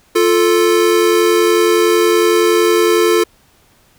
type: tone pair together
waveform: square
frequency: 349.2 / 440 Hz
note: F4 / A4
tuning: 0 / 0 cents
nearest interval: major third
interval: 400 cents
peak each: -13 dBFS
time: 0.15-3.24 s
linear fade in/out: 10 ms
effects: pink hiss -52 dBFS RMS until 3.98 s